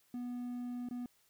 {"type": "tone with dropouts", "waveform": "triangle", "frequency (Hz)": 244.8, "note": "B3", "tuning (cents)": -15, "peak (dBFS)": -36, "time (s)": [0.14, 1.06], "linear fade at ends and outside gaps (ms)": 2, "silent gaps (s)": [0.888, 0.91], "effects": ["white hiss -71 dBFS RMS until 1.29 s"]}